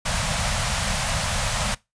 pink band-stop noise, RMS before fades -24 dBFS, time 0.05-1.75 s, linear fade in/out 10 ms, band 210 to 550 Hz, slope 48 dB/octave, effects noise-tail reverb RT60 0.2 s tail -21 dB re dry + resampled to 22050 Hz

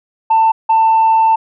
sine tone pair in turn, 892 / 892 Hz, A5 / A5, +23 / +23 cents, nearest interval unison, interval 0 cents, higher neither, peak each -6 dBFS, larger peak neither, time 0.3-0.52 / 0.69-1.36 s, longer second, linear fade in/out 10 ms, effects tanh soft clip ceiling -5 dBFS

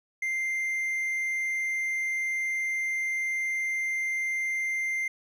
triangle tone, 2093 Hz, C7, in tune, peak -25 dBFS, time 0.22-5.08 s, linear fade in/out 5 ms, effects none

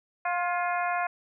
harmonic tone with a mistuned harmonic, 353.1 Hz, F4, 19 cents sharp, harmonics 2 / 3 / 4 / 5 / 6 / 7, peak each -28 / -32 / -34 / -36 / -38 / -39 dBFS, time 0.25-1.07 s, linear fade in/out 5 ms, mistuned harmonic 5, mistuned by -45 cents, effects none

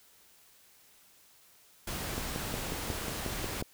pink noise, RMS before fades -37 dBFS, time 1.87-3.62 s, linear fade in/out 5 ms
click train, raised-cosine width 2 ms, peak -21 dBFS, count 9, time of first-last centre 2.18-3.624 s, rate 5.54 Hz
effects white hiss -61 dBFS RMS until 3.73 s

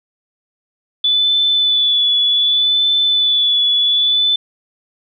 sine tone with vibrato, 3469 Hz, A7, 25 cents flat, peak -11 dBFS, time 1.04-4.36 s, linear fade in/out 5 ms, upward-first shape sine, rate 0.66 Hz, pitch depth 26 cents each way, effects none

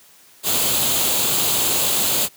white noise with comb filter, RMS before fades -19 dBFS, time 0.43-2.29 s, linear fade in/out 50 ms, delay 0.27 ms, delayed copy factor +0.55, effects white hiss -50 dBFS RMS until 2.36 s + high-pass 80 Hz 12 dB/octave

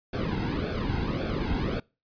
brown noise with flanger, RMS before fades -29 dBFS, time 0.13-1.8 s, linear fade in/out 5 ms, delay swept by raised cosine 1 to 1.72 ms, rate 1.8 Hz, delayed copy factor -0.8, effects noise-tail reverb RT60 0.3 s tail -25 dB re dry + resampled to 11025 Hz

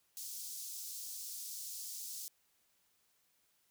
pink high-pass noise, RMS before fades -45 dBFS, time 0.17-2.28 s, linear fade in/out 0 ms, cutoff 5100 Hz, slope 24 dB/octave, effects white hiss -75 dBFS RMS until 3.7 s

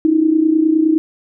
sine tone with amplitude modulation, 316.5 Hz, D#4, 30 cents sharp, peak -7 dBFS, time 0.05-0.98 s, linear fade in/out 0 ms, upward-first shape sine, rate 29.7 Hz, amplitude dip 70%, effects none

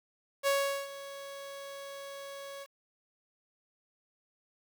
sawtooth tone with ADSR envelope, 556 Hz, C#5, 5 cents sharp, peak -21 dBFS, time 0.43-2.67 s, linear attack 41 ms, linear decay 400 ms, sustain -17 dB, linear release 49 ms, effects 9-bit

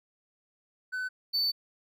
triangle tone pair in turn, 1508 / 4519 Hz, F#6 / C#8, +32 / +33 cents, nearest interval octave + perfect fifth, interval 1901 cents, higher second, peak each -29 / -24 dBFS, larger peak second, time 0.92-1.09 / 1.33-1.52 s, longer second, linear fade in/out 20 ms, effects none

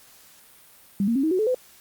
sine tone with pitch steps, 198.5 / 232 / 271.2 / 316.9 / 370.4 / 432.9 / 506 Hz, G3 / A#3 / C#4 / D#4 / F#4 / A4 / B4, +22 / -8 / -38 / +32 / +2 / -28 / +42 cents, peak -19 dBFS, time 1-1.546 s, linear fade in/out 2 ms, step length 78 ms, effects white hiss -52 dBFS RMS until 1.8 s + Opus 48 kbps

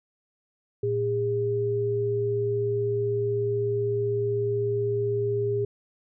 sine tone pair together, 114.5 / 406.5 Hz, A#2 / G#4, -31 / -37 cents, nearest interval octave + minor seventh, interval 2194 cents, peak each -29 / -24 dBFS, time 0.83-5.65 s, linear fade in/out 5 ms, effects none

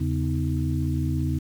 sine tone cluster, 81.4 / 138.9 / 249.3 / 315.1 Hz, E2 / C#3 / B3 / D#4, -21 / +4 / +16 / +22 cents, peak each -26 / -26 / -31 / -31 dBFS, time 0-1.39 s, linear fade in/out 10 ms, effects 8-bit

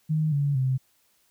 sine tone with pitch steps, 155.56 / 142.65 / 130.81 Hz, D#3 / C#3 / C3, 0 / +50 / 0 cents, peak -21 dBFS, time 0.09-0.78 s, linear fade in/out 20 ms, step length 230 ms, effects white hiss -66 dBFS RMS until 1.3 s

